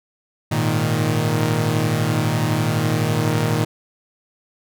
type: chord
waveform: sawtooth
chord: Ab suspended second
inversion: none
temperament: equal with one note detuned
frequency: 104.61 / 116.54 / 155.56 Hz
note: Ab2 / Bb2 / Eb3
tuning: +13 / 0 / 0 cents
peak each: -21 / -17 / -17 dBFS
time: 0.51-3.65 s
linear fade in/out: 10 ms
effects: none